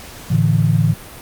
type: chord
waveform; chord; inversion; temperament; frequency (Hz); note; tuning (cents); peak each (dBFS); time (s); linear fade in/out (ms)
sine; A suspended fourth; none; equal with one note detuned; 110 / 144.81 / 164.81; A2 / D3 / E3; 0 / -24 / 0; -16; 0.3-0.94; 10
effects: pink hiss -36 dBFS RMS until 1.21 s + Opus 48 kbps